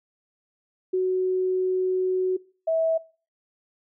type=tone pair in turn; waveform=sine; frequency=371.2 / 649.7 Hz; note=F#4 / E5; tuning=+6 / -25 cents; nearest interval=minor seventh; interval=969 cents; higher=second; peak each=-20 dBFS; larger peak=neither; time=0.93-2.37 / 2.67-2.98 s; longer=first; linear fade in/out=10 ms; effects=noise-tail reverb RT60 0.4 s tail -22 dB re dry